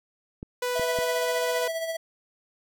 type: clicks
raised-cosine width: 3 ms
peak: -23 dBFS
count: 3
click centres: 0.429 / 0.796 / 0.988 s
type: tone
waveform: sawtooth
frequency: 493.9 Hz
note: B4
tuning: in tune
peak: -22 dBFS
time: 0.62-1.68 s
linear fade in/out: 5 ms
type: tone with tremolo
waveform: square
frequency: 655 Hz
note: E5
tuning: 11 cents flat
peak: -27 dBFS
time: 0.75-1.97 s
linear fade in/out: 10 ms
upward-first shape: sine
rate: 15 Hz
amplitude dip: 50%
effects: none